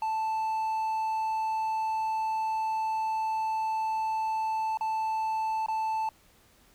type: tone with dropouts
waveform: triangle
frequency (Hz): 880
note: A5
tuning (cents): 0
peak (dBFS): -25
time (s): 0.02-6.09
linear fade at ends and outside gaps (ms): 2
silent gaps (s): 4.773-4.809 / 5.662-5.684
effects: pink hiss -61 dBFS RMS until 6.74 s